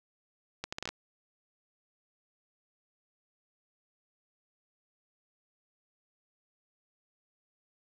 accelerating click train, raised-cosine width 0.2 ms, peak -18 dBFS, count 7, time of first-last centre 0.64-0.89 s, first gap 85 ms, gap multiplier 0.7, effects none

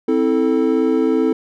triangle chord, A minor, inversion first, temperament equal with one note detuned, 261.6 / 324 / 440 Hz, C4 / E4 / A4, 0 / -30 / 0 cents, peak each -16 dBFS, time 0.08-1.33 s, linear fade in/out 5 ms, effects none

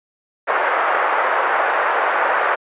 white band-pass noise, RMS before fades -18 dBFS, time 0.47-2.56 s, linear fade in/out 20 ms, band 500 to 1600 Hz, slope 24 dB/octave, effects resampled to 8000 Hz

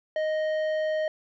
sine tone with tanh clipping, 622.3 Hz, D#5, in tune, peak -26 dBFS, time 0.16-1.08 s, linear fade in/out 2 ms, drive 10 dB, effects none

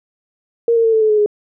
sine tone with pitch steps, 466.2 / 457.7 / 449.3 / 441.1 / 433 / 425 / 417.3 Hz, A#4 / A#4 / A4 / A4 / A4 / G#4 / G#4, 0 / -32 / +36 / +4 / -28 / +40 / +8 cents, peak -10 dBFS, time 0.68-1.261 s, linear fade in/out 2 ms, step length 83 ms, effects none

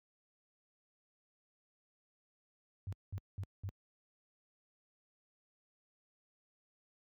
sine tone bursts, 96.5 Hz, G2, 27 cents flat, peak -37 dBFS, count 4, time 2.87-3.69 s, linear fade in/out 0 ms, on 55 ms, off 200 ms, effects high-pass 60 Hz 12 dB/octave

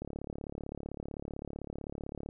click train, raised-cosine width 2 ms, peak -26 dBFS, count 82, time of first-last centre 0.02-2.289 s, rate 35.7 Hz, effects none

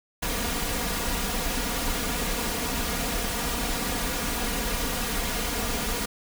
pink noise with comb filter, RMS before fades -28 dBFS, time 0.22-6.06 s, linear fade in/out 10 ms, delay 4.2 ms, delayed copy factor +0.7, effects none

